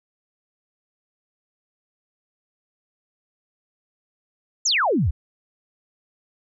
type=exponential sweep; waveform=sine; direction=down; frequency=7459 to 61.9 Hz; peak=-17 dBFS; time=4.65-5.11 s; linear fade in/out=10 ms; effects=none